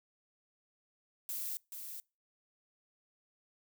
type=noise with echo; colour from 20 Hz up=violet; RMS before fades=-39 dBFS; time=1.29-1.57 s; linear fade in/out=0 ms; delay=430 ms; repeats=1; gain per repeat=-6 dB; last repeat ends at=2 s; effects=noise-tail reverb RT60 0.3 s tail -26 dB re dry